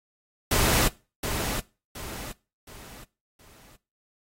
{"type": "noise with echo", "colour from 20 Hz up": "pink", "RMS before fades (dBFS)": -22, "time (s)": [0.51, 0.88], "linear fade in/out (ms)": 5, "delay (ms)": 720, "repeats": 4, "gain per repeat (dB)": -8, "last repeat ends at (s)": 3.76, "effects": ["noise-tail reverb RT60 0.3 s tail -20 dB re dry", "AAC 48 kbps"]}